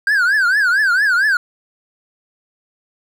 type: tone with vibrato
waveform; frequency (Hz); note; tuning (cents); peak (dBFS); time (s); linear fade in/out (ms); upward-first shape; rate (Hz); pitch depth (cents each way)
triangle; 1560; G6; -9; -10; 0.07-1.37; 2; triangle; 4.4; 220
effects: none